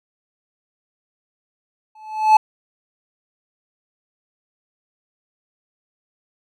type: tone with exponential growth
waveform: triangle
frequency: 865 Hz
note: A5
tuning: 30 cents flat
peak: -3 dBFS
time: 1.95-2.37 s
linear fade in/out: 5 ms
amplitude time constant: 90 ms
effects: none